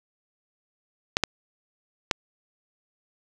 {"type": "clicks", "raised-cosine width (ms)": 0.2, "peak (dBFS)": -3, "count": 3, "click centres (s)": [1.169, 1.237, 2.112], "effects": []}